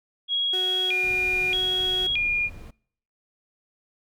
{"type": "tone with vibrato", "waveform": "sine", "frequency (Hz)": 2830, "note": "F7", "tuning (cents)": 22, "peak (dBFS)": -21, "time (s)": [0.28, 2.5], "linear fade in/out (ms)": 50, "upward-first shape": "square", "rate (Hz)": 0.8, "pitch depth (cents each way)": 270}
{"type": "tone", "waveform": "35% pulse", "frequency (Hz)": 370.2, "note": "F#4", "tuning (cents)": 1, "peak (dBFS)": -30, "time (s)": [0.53, 2.07], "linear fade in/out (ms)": 5}
{"type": "noise", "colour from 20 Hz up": "brown", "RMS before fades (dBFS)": -41, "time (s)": [1.03, 2.71], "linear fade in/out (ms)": 10}
{"effects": ["noise-tail reverb RT60 0.6 s tail -24 dB re dry"]}